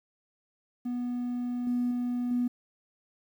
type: tone with level steps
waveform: triangle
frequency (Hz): 244.8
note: B3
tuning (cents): -15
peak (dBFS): -27 / -22 / -25 / -21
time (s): 0.85-2.48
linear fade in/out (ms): 10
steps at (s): 1.67 / 1.91 / 2.31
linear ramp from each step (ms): 2
effects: tanh soft clip ceiling -22 dBFS + 10-bit